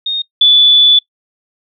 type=tone pair in turn; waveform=sine; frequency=3699 / 3466 Hz; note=A#7 / A7; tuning=-14 / -27 cents; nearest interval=minor second; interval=113 cents; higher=first; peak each=-14 / -4 dBFS; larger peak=second; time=0.06-0.22 / 0.41-0.99 s; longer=second; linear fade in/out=5 ms; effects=noise-tail reverb RT60 0.1 s tail -23 dB re dry